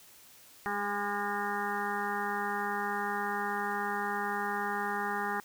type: harmonic tone with a mistuned harmonic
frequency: 204.1 Hz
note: G#3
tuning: 30 cents flat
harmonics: 1 / 2 / 4 / 5 / 6 / 7 / 8 / 9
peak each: -41 / -39 / -35 / -41 / -39 / -40 / -41 / -39 dBFS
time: 0.66-5.4 s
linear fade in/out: 0 ms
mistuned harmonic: 6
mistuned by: -25 cents
effects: white hiss -56 dBFS RMS until 5.44 s